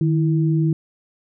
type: tone pair together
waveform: sine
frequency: 154.8 / 328 Hz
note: D#3 / E4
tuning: -9 / -9 cents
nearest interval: octave + minor second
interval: 1300 cents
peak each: -16 / -22 dBFS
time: 0.01-0.73 s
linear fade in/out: 2 ms
effects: none